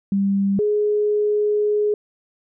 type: tone pair in turn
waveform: sine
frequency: 197.5 / 418.5 Hz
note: G3 / G#4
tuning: +13 / +13 cents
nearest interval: octave + minor second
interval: 1300 cents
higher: second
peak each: -16 dBFS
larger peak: neither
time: 0.12-0.59 / 0.59-1.94 s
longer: second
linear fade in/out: 2 ms
effects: none